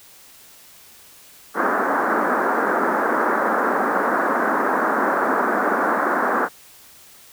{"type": "band-pass noise", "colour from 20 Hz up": "white", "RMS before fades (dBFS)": -20, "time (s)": [1.54, 6.49], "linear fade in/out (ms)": 50, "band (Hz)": [210, 1600], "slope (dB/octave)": 48, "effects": ["white hiss -47 dBFS RMS until 7.32 s"]}